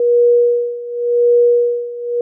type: tone with tremolo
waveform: sine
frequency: 479.7 Hz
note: A#4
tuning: 50 cents sharp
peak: -7 dBFS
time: 0-2.21 s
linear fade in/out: 2 ms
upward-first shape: sine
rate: 0.9 Hz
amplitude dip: 85%
effects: none